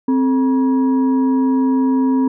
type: tone with frequency modulation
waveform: sine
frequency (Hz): 262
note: C4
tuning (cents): +2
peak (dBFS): -12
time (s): 0.08-2.28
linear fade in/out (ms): 5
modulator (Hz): 699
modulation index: 0.4
effects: none